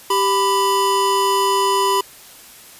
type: tone pair together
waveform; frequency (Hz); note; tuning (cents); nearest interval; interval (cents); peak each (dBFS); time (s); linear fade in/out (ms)
square; 392 / 995.2; G4 / B5; 0 / +13; octave + major third; 1613; -20 / -17; 0.1-2.01; 5
effects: white hiss -42 dBFS RMS until 2.79 s + resampled to 32000 Hz